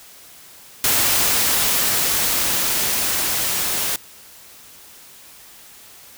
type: noise with level ramp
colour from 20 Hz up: white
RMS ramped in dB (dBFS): -17 to -22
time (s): 0.84-3.96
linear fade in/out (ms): 2
effects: white hiss -44 dBFS RMS until 6.17 s